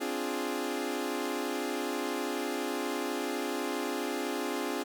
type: chord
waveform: sawtooth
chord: D half-diminished seventh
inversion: third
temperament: equal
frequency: 261.6 / 293.7 / 349.2 / 415.3 Hz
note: C4 / D4 / F4 / Ab4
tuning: 0 / 0 / 0 / 0 cents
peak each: -33 dBFS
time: 0-4.84 s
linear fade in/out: 20 ms
effects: none